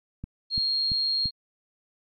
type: click train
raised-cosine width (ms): 5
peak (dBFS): -22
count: 4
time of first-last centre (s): 0.24-1.257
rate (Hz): 2.95
type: tone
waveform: sine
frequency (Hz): 4248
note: C8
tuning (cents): +25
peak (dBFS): -23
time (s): 0.5-1.31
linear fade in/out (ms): 50
effects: AAC 64 kbps